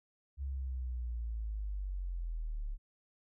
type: linear sweep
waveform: sine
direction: down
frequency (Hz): 69.3 to 34.65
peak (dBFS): -35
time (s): 0.37-2.78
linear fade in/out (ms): 50
effects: none